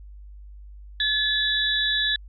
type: tone cluster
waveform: sine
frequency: 1714 / 3472 / 3868 Hz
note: A6 / A7 / B7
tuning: -46 / -24 / -37 cents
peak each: -25 dBFS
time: 1-2.16 s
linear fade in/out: 2 ms
effects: added 50 Hz sine -40 dBFS peak until 2.28 s